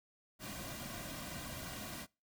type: noise with comb filter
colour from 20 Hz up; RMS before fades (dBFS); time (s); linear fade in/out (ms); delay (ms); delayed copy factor
pink; -45; 0.39-2.07; 50; 2.3; -0.65
effects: noise-tail reverb RT60 0.3 s tail -25 dB re dry